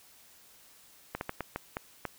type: slowing click train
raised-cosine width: 0.5 ms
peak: -18 dBFS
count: 7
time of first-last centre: 1.15-2.053 s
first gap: 61 ms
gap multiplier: 1.36
effects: white hiss -58 dBFS RMS until 2.18 s